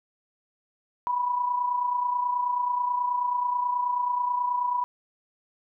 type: tone pair together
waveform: sine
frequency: 980 / 1009.3 Hz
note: B5 / B5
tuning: -14 / +37 cents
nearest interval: minor second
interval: 51 cents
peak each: -24 / -32 dBFS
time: 1.07-4.84 s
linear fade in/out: 0 ms
effects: none